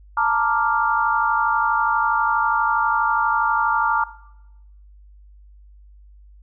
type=chord; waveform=sine; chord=Bb major seventh; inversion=third; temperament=equal; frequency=880 / 932.3 / 1174.7 / 1396.9 Hz; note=A5 / Bb5 / D6 / F6; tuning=0 / 0 / 0 / 0 cents; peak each=-22 dBFS; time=0.17-4.04 s; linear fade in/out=5 ms; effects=noise-tail reverb RT60 0.9 s tail -18 dB re dry + added 50 Hz sine -44 dBFS peak until 6.42 s